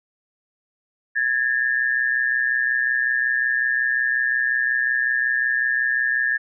sine tone pair together, 1662 / 1787.5 Hz, G#6 / A6, +1 / +27 cents, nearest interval minor second, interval 126 cents, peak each -21 dBFS, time 1.15-6.38 s, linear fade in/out 20 ms, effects none

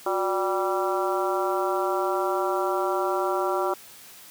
harmonic tone with a mistuned harmonic, 194.2 Hz, G3, 16 cents flat, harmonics 2 / 3 / 4 / 5 / 6 / 7, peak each -27 / -29 / -30 / -31 / -32 / -32 dBFS, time 0.06-3.74 s, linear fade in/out 5 ms, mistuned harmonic 2, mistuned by -110 cents, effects white hiss -47 dBFS RMS until 4.3 s + high-pass 80 Hz 12 dB/octave

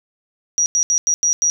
sine tone bursts at uneven times, 5770 Hz, F#8, 44 cents flat, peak -13 dBFS, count 6, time 0.58-0.66 / 0.75-0.83 / 0.9-0.98 / 1.07-1.14 / 1.23-1.33 / 1.42-1.5 s, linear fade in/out 0 ms, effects none

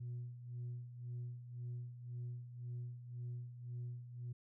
sine tone with tremolo, 121.7 Hz, B2, 25 cents flat, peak -39 dBFS, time 0-4.33 s, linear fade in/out 10 ms, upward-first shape sine, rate 1.9 Hz, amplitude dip 70%, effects tanh soft clip ceiling -39 dBFS

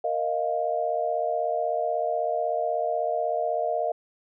sine chord, Bb suspended fourth, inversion none, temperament equal, 466.2 / 622.3 / 698.5 Hz, Bb4 / Eb5 / F5, 0 / 0 / 0 cents, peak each -31 / -27 / -27 dBFS, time 0.04-3.92 s, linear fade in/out 5 ms, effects none

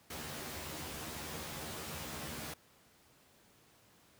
pink noise with comb filter, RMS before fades -43 dBFS, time 0.1-2.54 s, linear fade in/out 5 ms, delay 13 ms, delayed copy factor +0.95, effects pink hiss -65 dBFS RMS until 4.19 s + high-pass 80 Hz 12 dB/octave

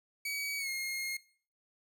sawtooth tone with pitch glide, 2269 to 2142 Hz, C#7 to C7, +40 to +40 cents, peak -31 dBFS, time 0.25-1.17 s, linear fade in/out 5 ms, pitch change -100 cents, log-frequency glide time 0.58-0.69 s, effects noise-tail reverb RT60 0.5 s tail -20 dB re dry

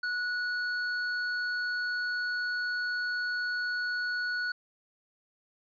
square tone, 1468 Hz, F#6, 14 cents flat, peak -30 dBFS, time 0.03-4.52 s, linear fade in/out 5 ms, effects resampled to 11025 Hz

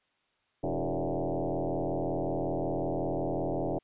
sine tone with frequency modulation, 146.5 Hz, D3, 4 cents flat, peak -28 dBFS, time 0.63-3.79 s, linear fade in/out 10 ms, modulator 85.4 Hz, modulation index 7, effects white hiss -73 dBFS RMS until 3.83 s + resampled to 8000 Hz

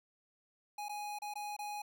square tone with dropouts, 830.6 Hz, G#5, in tune, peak -40 dBFS, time 0.78-1.82 s, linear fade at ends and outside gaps 5 ms, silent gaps 0.885-0.893 / 1.188-1.219 / 1.339-1.355 / 1.566-1.589 s, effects none

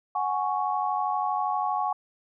sine chord, F# suspended second, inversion none, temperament just, 740 / 832.5 / 1110 Hz, F#5 / G#5 / C#6, 0 / +4 / +2 cents, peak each -29 / -28 / -29 dBFS, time 0.15-1.93 s, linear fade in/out 5 ms, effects none

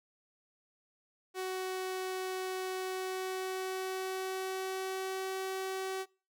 sawtooth tone with pitch glide, 373.8 to 380.3 Hz, F#4 to F#4, +18 to +48 cents, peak -31 dBFS, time 1.34-6.06 s, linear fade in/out 50 ms, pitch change +30 cents, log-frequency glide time 2.75-5.35 s, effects noise-tail reverb RT60 0.4 s tail -26 dB re dry

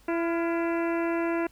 harmonic tone with a mistuned harmonic, 335.6 Hz, E4, 31 cents sharp, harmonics 1 / 2 / 3 / 4 / 5 / 6 / 7 / 8, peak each -26 / -32 / -36 / -38 / -40 / -42 / -43 / -44 dBFS, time 0.08-1.47 s, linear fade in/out 5 ms, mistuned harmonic 4, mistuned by +65 cents, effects added 50 Hz sine -59 dBFS peak until 1.51 s + pink hiss -60 dBFS RMS until 1.51 s

